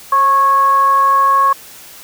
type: tone with frequency modulation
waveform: sine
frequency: 1099 Hz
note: C#6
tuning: 15 cents flat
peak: -8 dBFS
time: 0.12-1.53 s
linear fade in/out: 5 ms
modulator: 561 Hz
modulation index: 0.25
effects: white hiss -37 dBFS RMS until 2.03 s